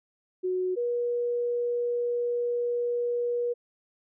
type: tone pair in turn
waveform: sine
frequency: 368 / 480.9 Hz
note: F#4 / B4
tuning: -9 / -46 cents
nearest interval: perfect fourth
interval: 463 cents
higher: second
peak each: -25 dBFS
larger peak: neither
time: 0.43-0.76 / 0.76-3.54 s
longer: second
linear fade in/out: 20 ms
effects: none